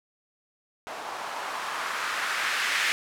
violet noise with low-pass filter sweep, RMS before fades -30 dBFS, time 0.87-2.92 s, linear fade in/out 0 ms, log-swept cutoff 770 to 2000 Hz, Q 1.8, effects none

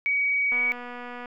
sine tone, 2262 Hz, C#7, 34 cents sharp, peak -21 dBFS, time 0.06-0.72 s, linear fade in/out 0 ms
click train, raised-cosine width 0.5 ms, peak -24 dBFS, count 181, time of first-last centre 0.52-1.258 s, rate 244 Hz
effects none

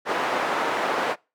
white band-pass noise, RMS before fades -25 dBFS, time 0.05-1.16 s, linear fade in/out 50 ms, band 360 to 1200 Hz, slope 12 dB/octave, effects noise-tail reverb RT60 0.3 s tail -26 dB re dry

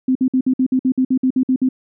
sine tone bursts, 258.7 Hz, C4, 19 cents flat, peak -12 dBFS, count 13, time 0.08-1.689 s, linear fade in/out 5 ms, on 73 ms, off 55 ms, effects none

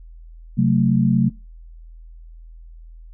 sine chord, F# diminished, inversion second, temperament just, 133.2 / 185 / 222 Hz, C3 / F#3 / A3, +31 / 0 / +16 cents, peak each -18 dBFS, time 0.57-1.3 s, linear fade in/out 20 ms, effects noise-tail reverb RT60 0.3 s tail -25 dB re dry + added 41 Hz sine -38 dBFS peak until 3.13 s

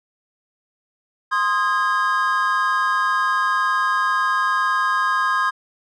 triangle chord, Ab major, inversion first, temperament equal with one note detuned, 1046.5 / 1244.5 / 1631.7 Hz, C6 / Eb6 / Ab6, 0 / 0 / -31 cents, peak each -19 / -20 / -20 dBFS, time 1.31-5.51 s, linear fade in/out 20 ms, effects resampled to 24000 Hz

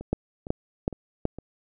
two click trains, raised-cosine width 2 ms, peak -10 / -24 dBFS, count 4 / 4, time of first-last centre 0.13-1.254 / 0.01-1.386 s, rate 2.67 / 2.18 Hz, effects none

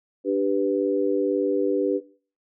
sine chord, G major, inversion second, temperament equal, 293.7 / 392 / 493.9 Hz, D4 / G4 / B4, 0 / 0 / 0 cents, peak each -24 dBFS, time 0.24-2.01 s, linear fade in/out 50 ms, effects noise-tail reverb RT60 0.4 s tail -17 dB re dry

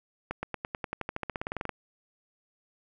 accelerating click train, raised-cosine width 0.5 ms, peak -17 dBFS, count 20, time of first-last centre 0.31-1.693 s, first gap 120 ms, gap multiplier 0.94, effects none

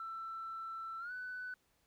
sine tone with pitch glide, 1334 to 1497.4 Hz, E6 to F#6, +20 to +20 cents, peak -40 dBFS, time 0-1.54 s, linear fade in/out 2 ms, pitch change +200 cents, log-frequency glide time 0.99-1.12 s, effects tanh soft clip ceiling -37 dBFS + pink hiss -75 dBFS RMS until 1.86 s

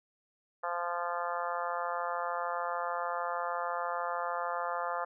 harmonic tone, 173.5 Hz, F3, 11 cents flat, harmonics 3 / 4 / 5 / 6 / 7 / 8 / 9 / 10, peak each -39 / -38 / -39 / -39 / -38 / -42 / -50 / -46 dBFS, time 0.63-5.05 s, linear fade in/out 10 ms, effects none

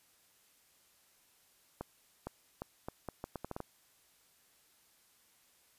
accelerating click train, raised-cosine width 1 ms, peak -25 dBFS, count 11, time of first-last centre 1.81-3.603 s, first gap 460 ms, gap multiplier 0.76, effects white hiss -68 dBFS RMS until 5.78 s + resampled to 32000 Hz

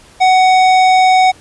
triangle tone with hard clipping, 746 Hz, F#5, 14 cents sharp, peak -8 dBFS, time 0.2-1.32 s, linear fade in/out 20 ms, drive 17 dB, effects pink hiss -43 dBFS RMS until 1.4 s + resampled to 24000 Hz

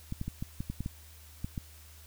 clicks, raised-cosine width 5 ms, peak -22 dBFS, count 10, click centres 0.124 / 0.214 / 0.28 / 0.425 / 0.605 / 0.7 / 0.806 / 0.861 / 1.445 / 1.578 s, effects added 77 Hz sine -52 dBFS peak until 2.06 s + white hiss -56 dBFS RMS until 2.06 s

